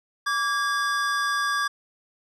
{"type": "tone pair together", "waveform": "square", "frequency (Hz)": [1156.8, 1636], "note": ["D6", "G#6"], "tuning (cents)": [-27, -26], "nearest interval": "tritone", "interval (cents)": 601, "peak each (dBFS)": -26, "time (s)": [0.26, 1.68], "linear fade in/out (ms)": 10, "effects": ["low-pass 8000 Hz 12 dB/octave"]}